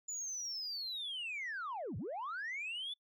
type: linear two-way sweep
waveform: sine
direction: down then up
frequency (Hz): 7040 to 81.4 to 3526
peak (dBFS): -37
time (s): 0.08-2.94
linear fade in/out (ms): 10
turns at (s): 1.97
effects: noise-tail reverb RT60 0.1 s tail -25 dB re dry + tanh soft clip ceiling -36 dBFS